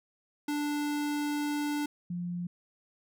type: tone pair in turn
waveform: square / sine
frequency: 293.7 / 175.55 Hz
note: D4 / F3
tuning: 0 / +9 cents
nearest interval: major sixth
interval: 891 cents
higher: first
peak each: -30 / -32 dBFS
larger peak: first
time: 0.48-1.86 / 2.1-2.47 s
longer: first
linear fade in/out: 5 ms
effects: none